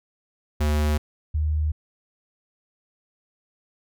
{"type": "tone pair in turn", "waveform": ["square", "sine"], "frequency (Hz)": [75.2, 76.56], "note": ["D2", "D#2"], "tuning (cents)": [42, -27], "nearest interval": "unison", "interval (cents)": 31, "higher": "second", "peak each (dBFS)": [-20, -20], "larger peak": "neither", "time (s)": [[0.6, 0.98], [1.34, 1.72]], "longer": "neither", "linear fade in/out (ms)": 10, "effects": []}